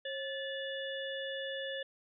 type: harmonic tone with a mistuned harmonic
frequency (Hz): 580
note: D5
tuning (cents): -22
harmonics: 1 / 3 / 5 / 6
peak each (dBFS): -39 / -42 / -46 / -44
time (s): 0.05-1.83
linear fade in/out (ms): 5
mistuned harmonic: 1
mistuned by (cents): -120
effects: none

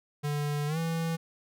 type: tone with pitch glide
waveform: square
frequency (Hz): 146.7 to 164.67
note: D3 to E3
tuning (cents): -2 to -2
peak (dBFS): -29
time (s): 0.23-1.17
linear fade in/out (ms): 20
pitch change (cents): +200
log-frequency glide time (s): 0.67-0.78
effects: none

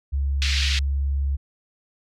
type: tone with vibrato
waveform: sine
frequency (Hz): 69.3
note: C#2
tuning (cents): 0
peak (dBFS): -20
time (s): 0.12-1.37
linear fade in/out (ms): 20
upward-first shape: triangle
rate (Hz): 19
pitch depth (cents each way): 11
type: band-pass noise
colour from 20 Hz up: white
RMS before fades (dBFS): -26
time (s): 0.42-0.79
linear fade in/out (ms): 0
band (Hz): 1900 to 4700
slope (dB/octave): 24
effects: none

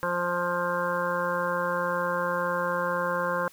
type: harmonic tone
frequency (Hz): 175.6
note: F3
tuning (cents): +10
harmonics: 1 / 2 / 3 / 5 / 6 / 7 / 8 / 9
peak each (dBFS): -36 / -40 / -29 / -37 / -30 / -40 / -34 / -34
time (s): 0.03-3.48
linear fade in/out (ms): 0
effects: white hiss -55 dBFS RMS until 3.52 s

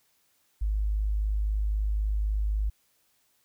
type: tone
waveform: sine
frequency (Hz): 51.91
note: G#1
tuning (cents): 0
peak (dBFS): -24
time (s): 0.61-2.7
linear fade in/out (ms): 10
effects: white hiss -69 dBFS RMS until 3.44 s

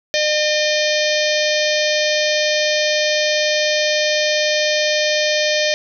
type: harmonic tone with a mistuned harmonic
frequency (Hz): 606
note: D#5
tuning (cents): -46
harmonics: 1 / 3 / 4 / 5 / 6 / 7 / 8 / 9 / 10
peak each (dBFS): -18 / -23 / -24 / -25 / -26 / -26 / -27 / -28 / -28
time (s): 0.14-5.74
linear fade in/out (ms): 0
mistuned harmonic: 5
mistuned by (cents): +59
effects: none

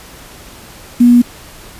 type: tone with quantisation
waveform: sine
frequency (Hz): 241.6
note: B3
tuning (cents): -38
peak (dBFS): -3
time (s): 1-1.22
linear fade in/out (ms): 10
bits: 5
effects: pink hiss -36 dBFS RMS until 1.79 s + resampled to 32000 Hz

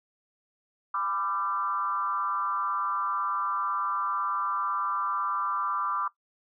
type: tone with frequency modulation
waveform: sine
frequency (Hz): 1182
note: D6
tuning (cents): +11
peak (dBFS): -26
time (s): 0.94-6.08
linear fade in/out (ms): 5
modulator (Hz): 182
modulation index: 0.9
effects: noise-tail reverb RT60 0.1 s tail -18 dB re dry

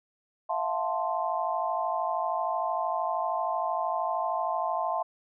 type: chord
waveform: sine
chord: F major seventh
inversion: third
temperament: equal with one note detuned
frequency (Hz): 659.3 / 712.3 / 880 / 1046.5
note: E5 / F5 / A5 / C6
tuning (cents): 0 / +34 / 0 / 0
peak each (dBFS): -32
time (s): 0.49-5.03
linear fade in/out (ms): 10
effects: none

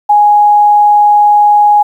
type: tone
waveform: sine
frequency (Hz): 830.6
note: G#5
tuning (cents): 0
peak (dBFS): -3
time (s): 0.09-1.83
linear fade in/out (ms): 10
effects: 7-bit

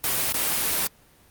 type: noise with dropouts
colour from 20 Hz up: white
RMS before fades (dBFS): -24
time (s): 0.04-0.87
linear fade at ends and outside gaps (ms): 0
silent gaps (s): 0.323-0.342
effects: pink hiss -56 dBFS RMS until 1.3 s + Opus 32 kbps

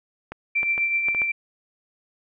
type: clicks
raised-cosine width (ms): 0.5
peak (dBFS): -18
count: 6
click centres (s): 0.32 / 0.631 / 0.779 / 1.085 / 1.148 / 1.218
type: tone with tremolo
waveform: sine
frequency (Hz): 2349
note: D7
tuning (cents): 0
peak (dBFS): -18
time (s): 0.55-1.32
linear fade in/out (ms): 10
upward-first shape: triangle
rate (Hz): 8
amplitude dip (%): 50
effects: none

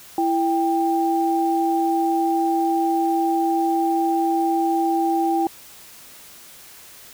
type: tone pair together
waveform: sine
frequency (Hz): 332.6 / 790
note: E4 / G5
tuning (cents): +16 / +13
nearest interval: octave + minor third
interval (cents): 1497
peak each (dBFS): -20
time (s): 0.18-5.47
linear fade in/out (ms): 2
effects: white hiss -44 dBFS RMS until 7.13 s

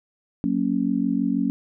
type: chord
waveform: sine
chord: F# major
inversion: none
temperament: just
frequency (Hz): 185 / 231.2 / 277.5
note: F#3 / A#3 / C#4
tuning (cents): 0 / -14 / +2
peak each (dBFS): -26 / -24 / -23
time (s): 0.44-1.5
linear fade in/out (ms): 0
effects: none

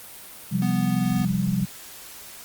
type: chord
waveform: sine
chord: C suspended fourth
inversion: none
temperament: equal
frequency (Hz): 130.81 / 174.61 / 196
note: C3 / F3 / G3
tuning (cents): 0 / 0 / 0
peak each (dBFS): -27 / -25 / -24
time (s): 0.51-1.66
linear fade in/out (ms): 20
type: tone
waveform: square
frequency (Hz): 246.9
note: B3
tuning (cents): 0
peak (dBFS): -27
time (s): 0.62-1.25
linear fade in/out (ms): 2
effects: white hiss -42 dBFS RMS until 2.44 s + Opus 32 kbps

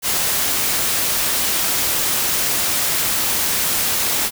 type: noise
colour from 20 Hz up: white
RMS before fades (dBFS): -19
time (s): 0.02-4.31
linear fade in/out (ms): 50
effects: none

